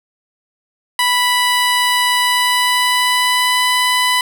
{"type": "tone with pitch glide", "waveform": "15% pulse", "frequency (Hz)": [987, 997.9], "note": ["B5", "B5"], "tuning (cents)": [-1, 18], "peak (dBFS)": -6, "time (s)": [0.99, 4.21], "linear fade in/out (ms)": 2, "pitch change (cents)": 19, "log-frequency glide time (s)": [2.17, 3.63], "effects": []}